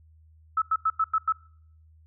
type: tone bursts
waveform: sine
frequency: 1303 Hz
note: E6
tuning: 20 cents flat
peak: -20 dBFS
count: 6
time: 0.57-1.324 s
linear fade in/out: 5 ms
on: 49 ms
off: 92 ms
effects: noise-tail reverb RT60 0.6 s tail -22 dB re dry + added 79 Hz sine -53 dBFS peak until 2.06 s